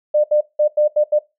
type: tone bursts at uneven times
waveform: sine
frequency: 600 Hz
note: D5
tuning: 37 cents sharp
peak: -11 dBFS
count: 6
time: 0.14-0.24 / 0.31-0.41 / 0.59-0.68 / 0.77-0.88 / 0.96-1.04 / 1.12-1.19 s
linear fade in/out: 10 ms
effects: noise-tail reverb RT60 0.2 s tail -17 dB re dry